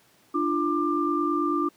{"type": "tone cluster", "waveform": "sine", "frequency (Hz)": [296.2, 345.3, 1189], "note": ["D4", "F4", "D6"], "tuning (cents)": [15, -20, 21], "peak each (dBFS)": [-26, -27, -26], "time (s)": [0.34, 1.69], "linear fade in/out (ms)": 10, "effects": ["pink hiss -60 dBFS RMS until 1.76 s", "high-pass 150 Hz 12 dB/octave"]}